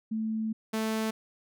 sine / sawtooth tone pair in turn, 220 / 220 Hz, A3 / A3, 0 / 0 cents, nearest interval unison, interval 0 cents, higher neither, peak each -28 / -24 dBFS, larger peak second, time 0.11-0.53 / 0.73-1.11 s, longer first, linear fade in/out 10 ms, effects none

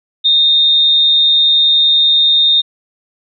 sine tone with amplitude modulation, 3675 Hz, A#7, 25 cents flat, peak -6 dBFS, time 0.24-2.62 s, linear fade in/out 20 ms, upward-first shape sine, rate 269 Hz, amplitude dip 25%, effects none

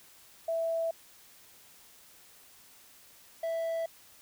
sine / triangle tone pair in turn, 659.3 / 659.3 Hz, E5 / E5, 0 / 0 cents, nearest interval unison, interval 0 cents, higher neither, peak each -28 dBFS, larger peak neither, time 0.48-0.91 / 3.43-3.86 s, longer neither, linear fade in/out 5 ms, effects white hiss -57 dBFS RMS until 4.21 s

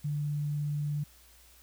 sine tone, 147.2 Hz, D3, 4 cents sharp, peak -29 dBFS, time 0.04-1.04 s, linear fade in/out 10 ms, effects added 60 Hz sine -60 dBFS peak until 1.62 s + white hiss -59 dBFS RMS until 1.62 s

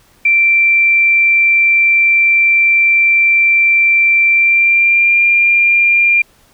sine tone with pitch glide, 2350 to 2392 Hz, D7 to D7, +1 to +31 cents, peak -7 dBFS, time 0.25-6.22 s, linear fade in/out 5 ms, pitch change +30 cents, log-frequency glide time 4.3-5.19 s, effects pink hiss -50 dBFS RMS until 6.53 s

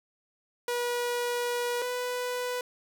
sawtooth tone pair in turn, 483.8 / 495.1 Hz, B4 / B4, -36 / +4 cents, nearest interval unison, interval 40 cents, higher second, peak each -24 / -26 dBFS, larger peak first, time 0.68-1.82 / 1.82-2.61 s, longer first, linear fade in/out 2 ms, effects none

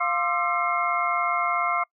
sine tone cluster, 699 / 1054 / 1191 / 1341 / 2140 Hz, F5 / C6 / D6 / E6 / C7, +1 / +12 / +24 / +29 / +38 cents, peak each -28 dBFS, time 0-1.84 s, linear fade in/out 10 ms, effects noise-tail reverb RT60 0.1 s tail -26 dB re dry

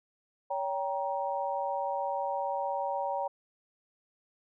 sine chord, G diminished, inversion second, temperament just, 564.5 / 784 / 940.8 Hz, Db5 / G5 / Bb5, +31 / 0 / +16 cents, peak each -34 dBFS, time 0.5-3.28 s, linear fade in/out 10 ms, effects none

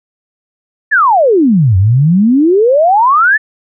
sine exponential two-way sweep, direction down then up, 1811 to 90.1 to 1811 Hz, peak -5 dBFS, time 0.91-3.38 s, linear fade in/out 20 ms, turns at 1.77 s, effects none

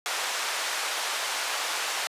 pink band-pass noise, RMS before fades -30 dBFS, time 0.06-2.07 s, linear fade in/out 0 ms, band 790 to 8300 Hz, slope 12 dB/octave, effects high-pass 400 Hz 12 dB/octave + resampled to 32000 Hz

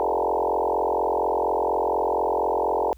sine tone with frequency modulation, 659.3 Hz, E5, in tune, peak -20 dBFS, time 0-2.93 s, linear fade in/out 0 ms, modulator 44.2 Hz, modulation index 6.4, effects added 60 Hz sine -44 dBFS peak until 2.97 s + white hiss -62 dBFS RMS until 2.97 s

